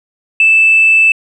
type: tone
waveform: sine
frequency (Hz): 2637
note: E7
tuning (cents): 0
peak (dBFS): -4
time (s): 0.4-1.12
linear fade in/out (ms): 2
effects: tanh soft clip ceiling 0 dBFS